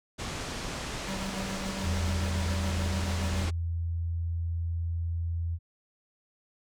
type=low-pass noise; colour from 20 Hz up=pink; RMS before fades=-36 dBFS; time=0.18-3.51 s; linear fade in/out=20 ms; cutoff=8100 Hz; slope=24 dB/octave
type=tone with tremolo; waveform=square; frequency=192.5 Hz; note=G3; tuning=31 cents flat; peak=-34 dBFS; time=1.07-3.46 s; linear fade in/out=20 ms; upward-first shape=sine; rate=7 Hz; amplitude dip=45%
type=tone; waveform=sine; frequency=84.1 Hz; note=E2; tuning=35 cents sharp; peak=-28 dBFS; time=1.82-5.59 s; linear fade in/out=50 ms
effects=none